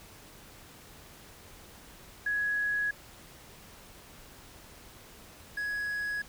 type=tone pair in turn; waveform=sine / triangle; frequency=1672 / 1672 Hz; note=G#6 / G#6; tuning=+11 / +11 cents; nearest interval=unison; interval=0 cents; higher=neither; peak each=-27 / -29 dBFS; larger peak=first; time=2.26-2.91 / 5.57-6.22 s; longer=neither; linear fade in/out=5 ms; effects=pink hiss -52 dBFS RMS until 6.28 s